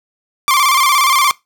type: tone with vibrato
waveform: sawtooth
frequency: 1108.7 Hz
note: C#6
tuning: in tune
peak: -6 dBFS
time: 0.48-1.31 s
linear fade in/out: 0 ms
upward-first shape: square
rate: 17 Hz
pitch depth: 82 cents each way
effects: noise-tail reverb RT60 0.2 s tail -21 dB re dry